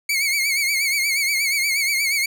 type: tone with vibrato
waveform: sawtooth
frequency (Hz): 2217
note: C#7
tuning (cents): 0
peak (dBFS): -15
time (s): 0.09-2.26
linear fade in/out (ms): 5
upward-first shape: triangle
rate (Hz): 8.4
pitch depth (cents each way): 100
effects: none